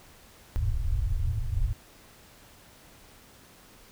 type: low-pass noise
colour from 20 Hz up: pink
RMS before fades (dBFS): -27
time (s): 0.56-1.73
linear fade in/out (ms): 0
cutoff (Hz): 120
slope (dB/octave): 96
effects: pink hiss -54 dBFS RMS until 3.91 s